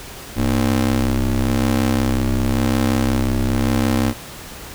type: ring-modulated tone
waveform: 25% pulse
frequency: 65.41 Hz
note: C2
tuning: in tune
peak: -9 dBFS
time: 0.35-4.14 s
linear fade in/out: 50 ms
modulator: 164 Hz
effects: pink hiss -35 dBFS RMS until 4.74 s